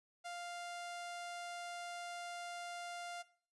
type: tone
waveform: sawtooth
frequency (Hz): 698.5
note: F5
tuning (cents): 0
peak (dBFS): -40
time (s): 0.24-3.23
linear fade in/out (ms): 20
effects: noise-tail reverb RT60 0.5 s tail -18 dB re dry + resampled to 24000 Hz